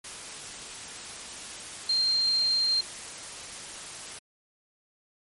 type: tone in noise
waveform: sine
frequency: 4184 Hz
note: C8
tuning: 1 cent flat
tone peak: -22 dBFS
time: 1.89-2.81 s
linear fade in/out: 5 ms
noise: white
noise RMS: -40 dBFS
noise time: 0.04-4.19 s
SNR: +15 dB
effects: MP3 48 kbps